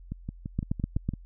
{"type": "two click trains", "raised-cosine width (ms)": 5, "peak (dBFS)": [-21, -14], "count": [7, 5], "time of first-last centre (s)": [[0.12, 1.137], [0.59, 1.09]], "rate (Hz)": [5.9, 8], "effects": ["added 43 Hz sine -45 dBFS peak until 1.25 s"]}